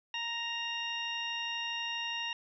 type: harmonic tone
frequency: 932.3 Hz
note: A#5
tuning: in tune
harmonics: 1 / 2 / 3 / 4 / 6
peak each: -42 / -41 / -36 / -43 / -49 dBFS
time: 0.14-2.33 s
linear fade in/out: 2 ms
effects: none